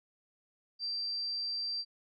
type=tone; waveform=sine; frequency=4699 Hz; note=D8; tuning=in tune; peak=-33 dBFS; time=0.79-1.85 s; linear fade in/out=50 ms; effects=none